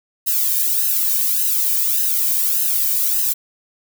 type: noise with flanger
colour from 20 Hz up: violet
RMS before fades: -18 dBFS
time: 0.26-3.34 s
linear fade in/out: 20 ms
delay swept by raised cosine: 0.87 to 1.49 ms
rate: 1.7 Hz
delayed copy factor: -1
effects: none